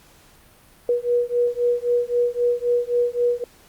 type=beating tone pair; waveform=sine; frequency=481.3 / 485.1 Hz; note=B4 / B4; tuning=-45 / -31 cents; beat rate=3.8 Hz; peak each=-21 dBFS; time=0.89-3.44 s; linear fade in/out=2 ms; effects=pink hiss -52 dBFS RMS until 3.68 s + Opus 48 kbps